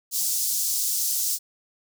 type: high-pass noise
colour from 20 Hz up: pink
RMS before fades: -25 dBFS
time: 0.11-1.39 s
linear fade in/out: 50 ms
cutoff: 5400 Hz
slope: 24 dB/octave
effects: none